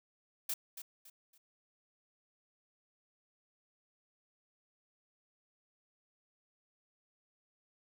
blue noise with echo, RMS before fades -36 dBFS, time 0.49-0.54 s, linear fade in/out 5 ms, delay 280 ms, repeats 3, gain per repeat -10 dB, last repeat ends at 1.38 s, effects none

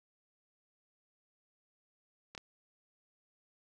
clicks, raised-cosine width 0.2 ms, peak -29 / -24 dBFS, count 2, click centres 2.35 / 2.378 s, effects none

